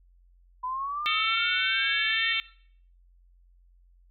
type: linear sweep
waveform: sine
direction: up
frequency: 995 to 1864.7 Hz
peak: -29 dBFS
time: 0.63-2.33 s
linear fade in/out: 10 ms
type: harmonic tone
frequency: 448.1 Hz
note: A4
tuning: 32 cents sharp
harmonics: 3 / 4 / 5 / 6 / 7 / 8 / 9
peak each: -38 / -40 / -29 / -31 / -32 / -30 / -41 dBFS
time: 1.06-2.4 s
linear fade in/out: 0 ms
effects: noise-tail reverb RT60 0.6 s tail -19 dB re dry + added 44 Hz sine -56 dBFS peak until 4.1 s